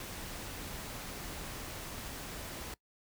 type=noise; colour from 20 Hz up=pink; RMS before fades=-43 dBFS; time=0-2.74 s; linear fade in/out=2 ms; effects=noise-tail reverb RT60 0.1 s tail -22 dB re dry